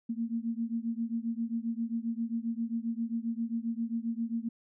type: beating tone pair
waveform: sine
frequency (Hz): 227.1 / 234.6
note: A#3 / A#3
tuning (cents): -45 / +11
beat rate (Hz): 7.5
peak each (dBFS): -33 / -34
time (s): 0.09-4.49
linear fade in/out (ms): 10
effects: none